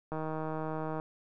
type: click train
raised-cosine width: 1 ms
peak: -23 dBFS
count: 139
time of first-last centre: 0.12-0.999 s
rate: 157 Hz
effects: none